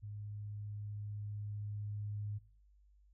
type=tone with level ramp; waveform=sine; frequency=103.83 Hz; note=G#2; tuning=in tune; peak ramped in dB=-43 to -38 dBFS; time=0.02-2.39 s; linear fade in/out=20 ms; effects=noise-tail reverb RT60 0.4 s tail -20 dB re dry + added 50 Hz sine -63 dBFS peak until 3.13 s